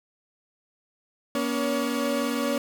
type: tone cluster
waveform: 30% pulse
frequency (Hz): 239.3 / 281.8 / 566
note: A#3 / C#4 / C#5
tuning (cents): +46 / +29 / +36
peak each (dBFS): -25 / -26 / -28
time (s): 1.35-2.58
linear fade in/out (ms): 2
effects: none